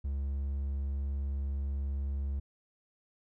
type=tone; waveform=triangle; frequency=69.3 Hz; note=C#2; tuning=in tune; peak=-29 dBFS; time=0.04-2.4 s; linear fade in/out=10 ms; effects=none